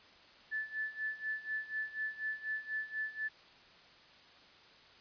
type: tone with tremolo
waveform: sine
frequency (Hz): 1746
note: A6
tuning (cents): -14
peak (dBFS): -33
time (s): 0.51-3.29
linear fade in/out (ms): 20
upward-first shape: sine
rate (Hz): 4.1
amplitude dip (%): 85
effects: white hiss -59 dBFS RMS until 5 s + resampled to 11025 Hz